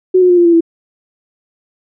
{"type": "tone with pitch steps", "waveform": "sine", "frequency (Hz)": [370, 362.2, 354.5, 347, 339.7, 332.5], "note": ["F#4", "F#4", "F4", "F4", "F4", "E4"], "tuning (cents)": [0, -37, 26, -11, -48, 15], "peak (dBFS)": -5, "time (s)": [0.14, 0.608], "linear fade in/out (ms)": 10, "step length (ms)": 78, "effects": []}